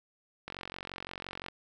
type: click train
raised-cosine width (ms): 0.3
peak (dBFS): -23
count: 47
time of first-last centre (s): 0.48-1.484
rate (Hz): 45.8
effects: none